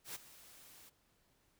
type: noise with ADSR envelope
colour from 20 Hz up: white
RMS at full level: -43 dBFS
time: 0.04-0.9 s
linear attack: 110 ms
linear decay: 20 ms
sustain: -16 dB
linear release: 17 ms
effects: pink hiss -74 dBFS RMS until 1.59 s